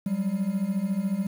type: beating tone pair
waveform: triangle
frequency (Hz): 185 / 199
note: F#3 / G3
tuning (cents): 0 / +26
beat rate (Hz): 14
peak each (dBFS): -27 / -24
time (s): 0.06-1.27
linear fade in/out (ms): 5
effects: 8-bit